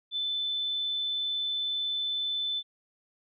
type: tone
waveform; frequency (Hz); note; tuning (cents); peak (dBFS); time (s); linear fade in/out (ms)
sine; 3518; A7; -1; -28; 0.11-2.63; 50
effects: none